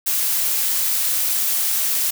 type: noise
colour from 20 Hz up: blue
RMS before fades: -20 dBFS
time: 0.06-2.11 s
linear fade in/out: 10 ms
effects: none